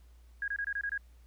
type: tone bursts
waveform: sine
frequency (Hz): 1641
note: G#6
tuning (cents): -21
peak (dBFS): -31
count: 7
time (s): 0.42-0.977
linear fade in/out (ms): 2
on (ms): 59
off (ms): 24
effects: added 59 Hz sine -54 dBFS peak until 1.26 s + pink hiss -70 dBFS RMS until 1.26 s